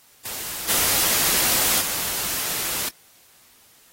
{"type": "noise with level steps", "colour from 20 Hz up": "white", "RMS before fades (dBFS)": [-31, -20, -26], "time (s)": [0.25, 2.89], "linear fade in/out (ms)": 5, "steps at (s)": [0.68, 1.8], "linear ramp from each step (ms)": 20, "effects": ["white hiss -54 dBFS RMS until 3.92 s", "AAC 48 kbps"]}